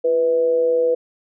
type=tone with amplitude modulation; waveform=sine; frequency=493.9 Hz; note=B4; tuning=in tune; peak=-12 dBFS; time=0.04-0.95 s; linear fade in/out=10 ms; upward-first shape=sine; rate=152 Hz; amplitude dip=50%; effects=none